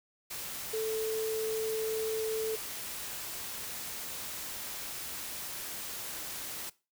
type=tone in noise; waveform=sine; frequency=440 Hz; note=A4; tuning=in tune; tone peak=-30 dBFS; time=0.73-2.56 s; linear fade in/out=10 ms; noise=white; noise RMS=-40 dBFS; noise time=0.3-6.7 s; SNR=+7 dB; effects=noise-tail reverb RT60 0.3 s tail -20 dB re dry